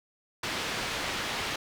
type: low-pass noise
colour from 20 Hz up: white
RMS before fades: -33 dBFS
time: 0.43-1.56 s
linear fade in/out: 5 ms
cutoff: 3400 Hz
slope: 12 dB/octave
effects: none